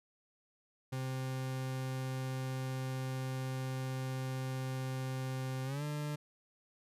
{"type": "tone with pitch glide", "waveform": "40% pulse", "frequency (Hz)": [130.81, 148.54], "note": ["C3", "D3"], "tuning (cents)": [0, 20], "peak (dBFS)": -35, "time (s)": [0.92, 6.16], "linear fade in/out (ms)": 10, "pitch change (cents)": 220, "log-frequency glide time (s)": [5.65, 5.83], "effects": ["resampled to 32000 Hz"]}